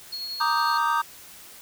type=tone with tremolo; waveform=triangle; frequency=4319 Hz; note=C#8; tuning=46 cents flat; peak=-28 dBFS; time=0.12-0.78 s; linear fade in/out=10 ms; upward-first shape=triangle; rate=11 Hz; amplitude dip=35%
type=chord; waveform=triangle; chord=Eb major seventh; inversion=second; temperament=equal; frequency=932.3 / 1174.7 / 1244.5 / 1568 Hz; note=Bb5 / D6 / Eb6 / G6; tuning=0 / 0 / 0 / 0 cents; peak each=-23 / -25 / -24 / -27 dBFS; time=0.4-1.02 s; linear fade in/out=10 ms
effects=white hiss -46 dBFS RMS until 1.61 s